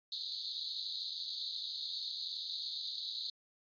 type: band-pass noise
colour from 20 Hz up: white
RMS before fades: -41 dBFS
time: 0.12-3.3 s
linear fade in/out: 2 ms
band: 3700 to 4500 Hz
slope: 96 dB/octave
effects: resampled to 11025 Hz